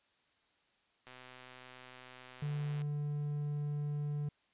click train, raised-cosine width 0.3 ms, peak -36 dBFS, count 223, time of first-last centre 1.07-2.818 s, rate 127 Hz
triangle tone, 146.83 Hz, D3, in tune, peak -32 dBFS, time 2.42-4.29 s, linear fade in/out 5 ms
effects white hiss -73 dBFS RMS until 4.53 s + resampled to 8000 Hz

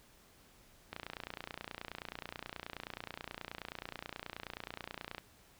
click train, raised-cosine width 0.3 ms, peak -25 dBFS, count 126, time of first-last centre 0.93-5.182 s, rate 29.4 Hz, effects pink hiss -63 dBFS RMS until 5.59 s

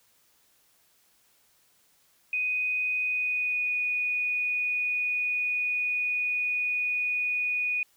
sine tone with pitch glide, 2494 to 2470 Hz, D#7 to D#7, +3 to -13 cents, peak -25 dBFS, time 2.33-7.83 s, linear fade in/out 2 ms, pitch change -16 cents, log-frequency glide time 3.04-3.74 s, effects white hiss -65 dBFS RMS until 7.96 s

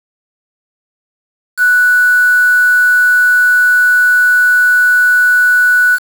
sine tone with quantisation, 1480 Hz, F#6, in tune, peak -6 dBFS, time 1.57-5.99 s, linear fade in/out 50 ms, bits 4, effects none

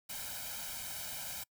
white noise with comb filter, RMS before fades -42 dBFS, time 0.09-1.44 s, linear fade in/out 10 ms, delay 1.3 ms, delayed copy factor +0.95, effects noise-tail reverb RT60 0.1 s tail -26 dB re dry

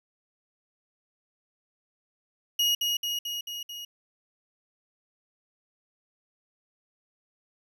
35% pulse tone with echo, 2882 Hz, F#7, 46 cents flat, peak -20 dBFS, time 2.59-2.75 s, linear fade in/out 5 ms, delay 220 ms, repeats 5, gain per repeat -3 dB, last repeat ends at 3.85 s, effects none

